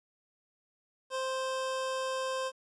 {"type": "tone", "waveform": "25% pulse", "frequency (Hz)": 523.3, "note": "C5", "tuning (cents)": 0, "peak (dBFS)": -28, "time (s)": [1.1, 2.52], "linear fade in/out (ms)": 50, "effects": ["resampled to 22050 Hz", "11-bit"]}